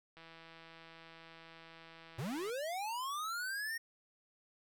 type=click train; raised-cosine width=0.3 ms; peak=-39 dBFS; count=383; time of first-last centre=0.17-2.499 s; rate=164 Hz
type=linear sweep; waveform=square; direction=up; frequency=102.6 to 1864.7 Hz; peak=-38 dBFS; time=2.18-3.78 s; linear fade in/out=10 ms
effects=none